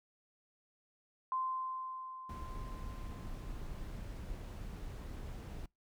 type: tone with exponential decay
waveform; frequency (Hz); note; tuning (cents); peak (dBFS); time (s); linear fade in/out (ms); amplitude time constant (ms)
sine; 1039; C6; -12; -32; 1.32-3.99; 1; 580
type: noise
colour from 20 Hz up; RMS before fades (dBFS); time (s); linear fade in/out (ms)
brown; -44; 2.29-5.66; 5
effects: noise-tail reverb RT60 0.2 s tail -26 dB re dry